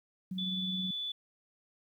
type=tone with tremolo; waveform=sine; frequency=185.8 Hz; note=F#3; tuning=7 cents sharp; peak=-33 dBFS; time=0.31-0.91 s; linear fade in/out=5 ms; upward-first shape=triangle; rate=19 Hz; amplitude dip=45%
type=tone; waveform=sine; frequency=3469 Hz; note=A7; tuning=25 cents flat; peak=-34 dBFS; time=0.38-1.12 s; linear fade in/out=5 ms
effects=11-bit